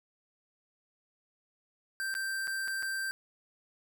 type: tone with dropouts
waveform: square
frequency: 1568 Hz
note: G6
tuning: in tune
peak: -33 dBFS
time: 2-3.11 s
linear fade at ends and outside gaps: 0 ms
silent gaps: 2.141-2.151 / 2.472-2.478 / 2.677-2.681 / 2.825-2.83 s
effects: none